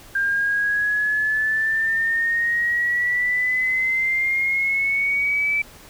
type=exponential sweep; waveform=sine; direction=up; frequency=1595 to 2319 Hz; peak=-18 dBFS; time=0.15-5.62 s; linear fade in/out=5 ms; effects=pink hiss -45 dBFS RMS until 5.89 s